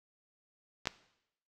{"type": "clicks", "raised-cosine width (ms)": 0.2, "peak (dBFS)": [-23, -11], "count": 2, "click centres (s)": [0.856, 0.872], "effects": ["noise-tail reverb RT60 0.8 s tail -19 dB re dry"]}